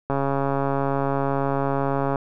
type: click train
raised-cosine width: 1 ms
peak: -10 dBFS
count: 285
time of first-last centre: 0.1-2.158 s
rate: 138 Hz
effects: none